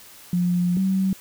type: tone pair in turn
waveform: sine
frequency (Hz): 177.2 / 190.71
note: F3 / G3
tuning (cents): +25 / -47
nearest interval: minor second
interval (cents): 128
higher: second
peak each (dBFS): -18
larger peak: neither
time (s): 0.33-0.77 / 0.77-1.13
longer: first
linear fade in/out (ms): 2
effects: white hiss -46 dBFS RMS until 1.2 s